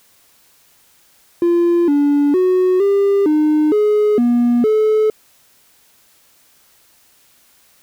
triangle tone with pitch steps, 344.4 / 287.9 / 368.1 / 398.9 / 304.7 / 420.5 / 240.3 / 431.9 Hz, F4 / D4 / F#4 / G4 / D#4 / G#4 / B3 / A4, -24 / -34 / -9 / +30 / -36 / +22 / -47 / -32 cents, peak -8 dBFS, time 1.42-5.1 s, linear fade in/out 2 ms, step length 460 ms, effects tanh soft clip ceiling -5 dBFS + white hiss -53 dBFS RMS until 7.82 s

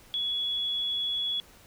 sine tone, 3377 Hz, G#7, 28 cents sharp, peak -27 dBFS, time 0.14-1.4 s, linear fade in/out 0 ms, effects pink hiss -55 dBFS RMS until 1.66 s

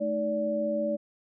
sine tone cluster, 217 / 311.3 / 578 Hz, A3 / D#4 / D5, -24 / +1 / -28 cents, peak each -32 / -35 / -27 dBFS, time 0-0.97 s, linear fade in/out 20 ms, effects none

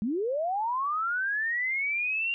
sine linear sweep, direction up, 195.3 to 2794 Hz, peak -26 dBFS, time 0.02-2.34 s, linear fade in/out 0 ms, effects none

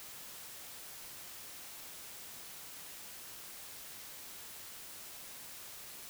silence, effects white hiss -49 dBFS RMS until 6.09 s

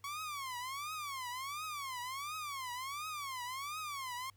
sawtooth tone with vibrato, 1108.7 Hz, C#6, in tune, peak -36 dBFS, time 0.04-4.3 s, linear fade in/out 2 ms, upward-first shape triangle, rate 1.4 Hz, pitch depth 250 cents each way, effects added 100 Hz sine -64 dBFS peak until 4.36 s + pink hiss -73 dBFS RMS until 4.36 s

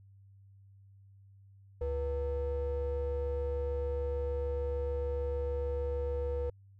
triangle ring-modulated tone, 207.7 Hz, G#3, in tune, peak -26 dBFS, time 1.81-6.5 s, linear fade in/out 5 ms, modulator 279 Hz, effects added 98 Hz sine -55 dBFS peak until 6.79 s

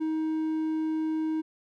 triangle tone, 315.3 Hz, D#4, 23 cents sharp, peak -24 dBFS, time 0-1.42 s, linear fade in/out 20 ms, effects none

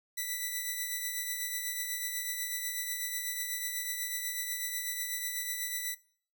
5% pulse tone with tremolo, 1975.5 Hz, B6, in tune, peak -21 dBFS, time 0.17-5.95 s, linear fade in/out 10 ms, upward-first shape triangle, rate 8.1 Hz, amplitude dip 45%, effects noise-tail reverb RT60 0.5 s tail -21 dB re dry

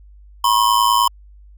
square ring-modulated tone, 1022 Hz, C6, 41 cents flat, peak -10 dBFS, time 0.44-1.08 s, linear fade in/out 5 ms, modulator 54.9 Hz, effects added 50 Hz sine -41 dBFS peak until 1.57 s

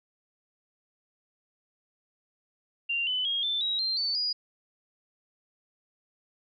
sine tone with pitch steps, 2777 / 3011 / 3264 / 3539 / 3838 / 4161 / 4511 / 4891 Hz, F7 / F#7 / G#7 / A7 / A#7 / C8 / C#8 / D#8, -10 / +30 / -31 / +9 / +50 / -10 / +29 / -31 cents, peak -26 dBFS, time 2.89-4.33 s, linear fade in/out 10 ms, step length 180 ms, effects none

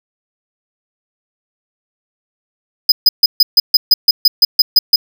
square tone bursts, 5000 Hz, D#8, 8 cents sharp, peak -4 dBFS, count 13, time 2.89-4.96 s, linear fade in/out 5 ms, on 30 ms, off 140 ms, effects none

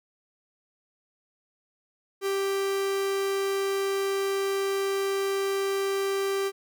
45% pulse tone, 392 Hz, G4, in tune, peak -25 dBFS, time 2.21-6.52 s, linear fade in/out 50 ms, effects none

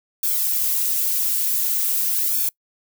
violet noise with flanger, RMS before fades -21 dBFS, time 0.23-2.49 s, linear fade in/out 2 ms, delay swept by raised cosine 1 to 5.8 ms, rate 0.46 Hz, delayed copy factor -0.8, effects noise-tail reverb RT60 0.1 s tail -25 dB re dry

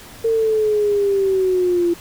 sine linear sweep, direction down, 456.4 to 340.8 Hz, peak -14 dBFS, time 0.24-1.94 s, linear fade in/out 10 ms, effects pink hiss -40 dBFS RMS until 2 s

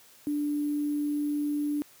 sine tone with sample-and-hold, 293.7 Hz, D4, in tune, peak -26 dBFS, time 0.27-1.82 s, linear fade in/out 0 ms, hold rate 11025 Hz, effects white hiss -56 dBFS RMS until 2 s + high-pass 80 Hz 12 dB/octave

